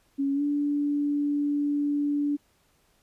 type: tone with pitch glide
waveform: sine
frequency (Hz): 277.2 to 289.8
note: C#4 to D4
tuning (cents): 0 to -23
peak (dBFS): -23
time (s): 0.18-2.37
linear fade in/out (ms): 20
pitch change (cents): +77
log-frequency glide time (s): 0.34-0.42
effects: pink hiss -66 dBFS RMS until 3.02 s + resampled to 32000 Hz